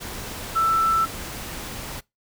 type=tone in noise; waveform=sine; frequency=1328 Hz; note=E6; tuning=12 cents sharp; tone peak=-17 dBFS; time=0.55-1.06 s; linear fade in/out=20 ms; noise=pink; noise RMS=-34 dBFS; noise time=0-2.01 s; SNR=+14 dB; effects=noise-tail reverb RT60 0.2 s tail -23 dB re dry